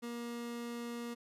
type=tone; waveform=30% pulse; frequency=236.9 Hz; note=A#3; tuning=28 cents sharp; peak=-37 dBFS; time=0.02-1.15 s; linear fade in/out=20 ms; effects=resampled to 32000 Hz + 13-bit